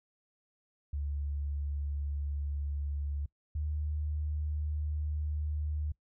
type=tone pair in turn; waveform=sine; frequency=71.8 / 75.33 Hz; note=D2 / D2; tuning=-39 / +45 cents; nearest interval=minor second; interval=84 cents; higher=second; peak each=-32 / -31 dBFS; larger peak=second; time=0.93-3.26 / 3.55-5.92 s; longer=second; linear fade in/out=5 ms; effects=noise-tail reverb RT60 0.1 s tail -23 dB re dry